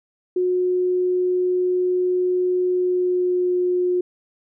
sine tone with pitch glide, 363.3 to 359.8 Hz, F#4 to F#4, -32 to -48 cents, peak -17 dBFS, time 0.36-4.01 s, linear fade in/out 5 ms, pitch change -16 cents, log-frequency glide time 2.67-3.59 s, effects none

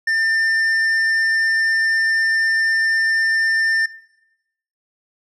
sine tone with tanh clipping, 1796 Hz, A6, 35 cents sharp, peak -17 dBFS, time 0.07-3.86 s, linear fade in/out 5 ms, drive 7 dB, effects noise-tail reverb RT60 0.9 s tail -18 dB re dry

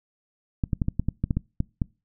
clicks, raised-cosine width 5 ms, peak -11 dBFS, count 11, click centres 0.638 / 0.732 / 0.818 / 0.884 / 0.996 / 1.086 / 1.24 / 1.308 / 1.37 / 1.604 / 1.818 s, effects noise-tail reverb RT60 0.3 s tail -25 dB re dry

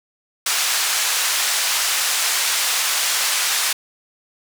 white band-pass noise, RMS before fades -20 dBFS, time 0.46-3.73 s, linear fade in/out 5 ms, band 920 to 8500 Hz, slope 12 dB/octave, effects none

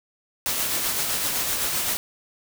white noise with tremolo, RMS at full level -24 dBFS, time 0.46-1.97 s, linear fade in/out 0 ms, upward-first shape sine, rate 7.8 Hz, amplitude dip 30%, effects none

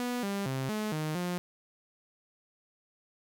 sawtooth tone with pitch steps, 245.2 / 199.1 / 132.8 / 213.8 / 154.7 / 177.7 Hz, B3 / G3 / C3 / A3 / D#3 / F3, -12 / +27 / +26 / -49 / -10 / +30 cents, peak -27 dBFS, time 0-1.38 s, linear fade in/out 0 ms, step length 230 ms, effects none

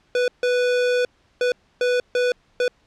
square tone bursts at uneven times, 493.9 Hz, B4, in tune, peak -18 dBFS, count 6, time 0.15-0.28 / 0.43-1.05 / 1.41-1.52 / 1.81-2 / 2.15-2.32 / 2.6-2.68 s, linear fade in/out 2 ms, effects pink hiss -61 dBFS RMS until 2.86 s + low-pass 5000 Hz 12 dB/octave

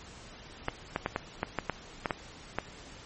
clicks, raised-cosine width 0.5 ms, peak -13 dBFS, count 10, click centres 0.684 / 0.961 / 1.061 / 1.161 / 1.431 / 1.587 / 1.697 / 2.058 / 2.108 / 2.586 s, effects pink hiss -49 dBFS RMS until 3.05 s + MP3 32 kbps

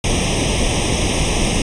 pink noise with comb filter, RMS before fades -17 dBFS, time 0.04-1.62 s, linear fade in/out 2 ms, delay 0.34 ms, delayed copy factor +0.9, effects resampled to 22050 Hz

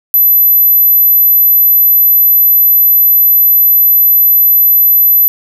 sine tone, 12020 Hz, F#9, 26 cents sharp, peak -4 dBFS, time 0.14-5.28 s, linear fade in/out 0 ms, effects none

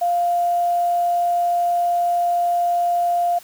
sine tone with quantisation, 698.5 Hz, F5, in tune, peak -16 dBFS, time 0.01-3.39 s, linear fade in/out 10 ms, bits 7, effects white hiss -45 dBFS RMS until 3.43 s

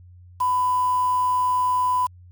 sine tone with quantisation, 1000 Hz, B5, 21 cents sharp, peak -18 dBFS, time 0.4-2.07 s, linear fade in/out 10 ms, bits 6, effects added 89 Hz sine -44 dBFS peak until 2.31 s

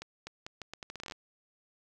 accelerating click train, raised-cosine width 0.2 ms, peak -24 dBFS, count 15, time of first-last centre 0.02-1.121 s, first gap 250 ms, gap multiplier 0.78, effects none

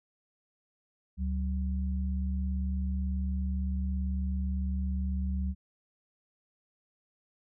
sine tone pair together, 70.65 / 188.6 Hz, C#2 / F#3, +34 / +33 cents, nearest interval octave + perfect fourth, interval 1699 cents, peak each -29 / -35 dBFS, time 1.17-5.55 s, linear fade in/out 50 ms, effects none

